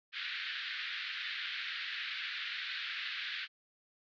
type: band-pass noise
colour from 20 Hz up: pink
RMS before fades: -40 dBFS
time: 0.12-3.48 s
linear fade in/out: 50 ms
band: 1500 to 4200 Hz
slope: 48 dB/octave
effects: none